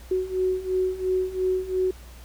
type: beating tone pair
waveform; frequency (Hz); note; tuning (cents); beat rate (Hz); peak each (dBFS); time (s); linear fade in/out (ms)
sine; 370 / 372.9; F#4 / F#4; 0 / +14; 2.9; -27 / -24; 0.11-1.91; 5
effects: added 60 Hz sine -42 dBFS peak until 2.24 s + pink hiss -50 dBFS RMS until 2.24 s